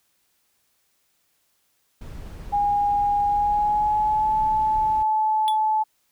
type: noise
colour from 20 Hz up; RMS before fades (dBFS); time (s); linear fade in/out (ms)
brown; -37; 2.01-5.03; 5
type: tone with pitch glide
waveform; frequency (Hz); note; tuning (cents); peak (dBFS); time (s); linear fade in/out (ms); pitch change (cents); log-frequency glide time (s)
sine; 818 to 865.6; G#5 to A5; -26 to -29; -18; 2.52-5.84; 20; +97; 3.27-4.36
type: tone with exponential decay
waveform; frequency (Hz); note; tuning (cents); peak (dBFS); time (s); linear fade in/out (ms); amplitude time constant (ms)
square; 3400; G#7; +40; -23; 5.48-5.58; 0; 20
effects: white hiss -68 dBFS RMS until 6.11 s